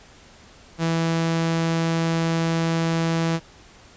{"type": "tone", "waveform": "sawtooth", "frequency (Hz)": 164.81, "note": "E3", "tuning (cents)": 0, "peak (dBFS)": -16, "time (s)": [0.78, 3.4], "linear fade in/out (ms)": 50, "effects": ["pink hiss -49 dBFS RMS until 3.96 s", "resampled to 16000 Hz"]}